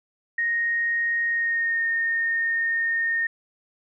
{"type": "tone with pitch glide", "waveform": "sine", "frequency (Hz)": [1864.7, 1836.9], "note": ["A#6", "A#6"], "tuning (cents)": [0, -26], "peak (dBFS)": -21, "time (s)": [0.38, 3.27], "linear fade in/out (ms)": 5, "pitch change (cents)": -26, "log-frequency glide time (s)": [1.28, 1.84], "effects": []}